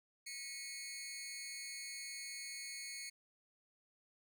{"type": "tone with amplitude modulation", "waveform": "15% pulse", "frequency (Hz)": 2195, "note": "C#7", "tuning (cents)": -18, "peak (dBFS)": -35, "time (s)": [0.26, 3.1], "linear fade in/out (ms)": 10, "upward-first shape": "sine", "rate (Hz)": 261, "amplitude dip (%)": 75, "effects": []}